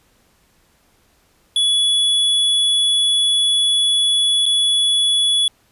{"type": "tone with dropouts", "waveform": "square", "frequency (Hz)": 3400, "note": "G#7", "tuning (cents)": 40, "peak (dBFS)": -14, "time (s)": [1.56, 5.48], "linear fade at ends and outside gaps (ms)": 2, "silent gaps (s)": [4.457, 4.462], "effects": ["pink hiss -58 dBFS RMS until 5.71 s", "resampled to 32000 Hz"]}